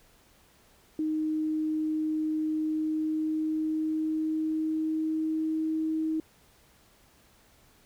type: tone with pitch glide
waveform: sine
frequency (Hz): 311.1 to 316.5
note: D#4 to D#4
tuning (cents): 0 to +30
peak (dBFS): -26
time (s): 0.99-6.2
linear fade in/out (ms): 2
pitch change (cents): +30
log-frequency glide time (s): 2.49-5.75
effects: pink hiss -61 dBFS RMS until 7.85 s